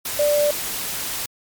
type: tone in noise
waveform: sine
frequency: 587.3 Hz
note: D5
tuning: in tune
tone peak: -15 dBFS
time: 0.19-0.51 s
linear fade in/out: 5 ms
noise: white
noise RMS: -27 dBFS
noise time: 0.05-1.26 s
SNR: +9 dB
effects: MP3 96 kbps